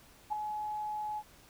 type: tone with ADSR envelope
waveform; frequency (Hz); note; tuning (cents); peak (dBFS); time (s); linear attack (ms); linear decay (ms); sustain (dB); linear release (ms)
sine; 847; G#5; +34; -27; 0.3-1.23; 27; 3; -7; 52
effects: pink hiss -59 dBFS RMS until 1.49 s